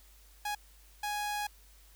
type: tone bursts at uneven times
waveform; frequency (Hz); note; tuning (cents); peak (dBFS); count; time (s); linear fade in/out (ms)
sawtooth; 830.6; G#5; 0; -29; 2; 0.45-0.55 / 1.03-1.47; 5
effects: added 50 Hz sine -57 dBFS peak until 1.95 s + white hiss -62 dBFS RMS until 1.95 s